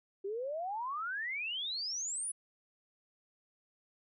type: exponential sweep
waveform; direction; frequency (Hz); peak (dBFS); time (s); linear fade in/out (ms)
sine; up; 380.1 to 10290; -35; 0.24-2.32; 10
effects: none